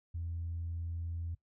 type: tone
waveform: sine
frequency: 84.2 Hz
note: E2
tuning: 37 cents sharp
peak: -35 dBFS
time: 0.14-1.35 s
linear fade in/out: 10 ms
effects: noise-tail reverb RT60 0.1 s tail -19 dB re dry + tanh soft clip ceiling -31 dBFS